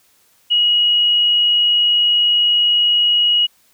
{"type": "tone", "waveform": "sine", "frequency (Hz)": 2900, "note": "F#7", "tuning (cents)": -35, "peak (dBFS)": -11, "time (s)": [0.5, 3.47], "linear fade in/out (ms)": 20, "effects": ["white hiss -56 dBFS RMS until 3.73 s"]}